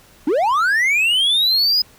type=linear sweep; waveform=triangle; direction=up; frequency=261.6 to 5050 Hz; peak=-12 dBFS; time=0.27-1.82 s; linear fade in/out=5 ms; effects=pink hiss -49 dBFS RMS until 1.98 s